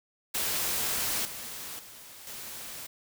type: noise with level steps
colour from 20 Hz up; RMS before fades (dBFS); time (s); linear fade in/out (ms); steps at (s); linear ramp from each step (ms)
white; -30 / -40 / -48 / -41; 0.34-2.87; 10; 1.25 / 1.79 / 2.27; 2
effects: none